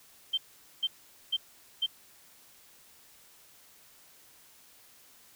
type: tone bursts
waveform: sine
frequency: 3136 Hz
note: G7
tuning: in tune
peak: -25 dBFS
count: 4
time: 0.33-1.864 s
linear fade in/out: 10 ms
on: 46 ms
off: 450 ms
effects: white hiss -58 dBFS RMS until 5.35 s